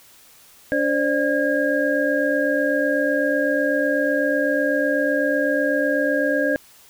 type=tone cluster; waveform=sine; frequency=288 / 525 / 593 / 1630 Hz; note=D4 / C5 / D5 / G#6; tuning=-34 / +6 / +17 / -33 cents; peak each=-23 dBFS; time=0.72-6.56 s; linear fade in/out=0 ms; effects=white hiss -50 dBFS RMS until 6.89 s